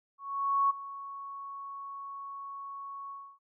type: tone with ADSR envelope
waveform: sine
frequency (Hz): 1109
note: C#6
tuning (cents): 0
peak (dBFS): -22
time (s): 0.18-3.39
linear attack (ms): 520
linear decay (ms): 15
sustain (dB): -17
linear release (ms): 290
effects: none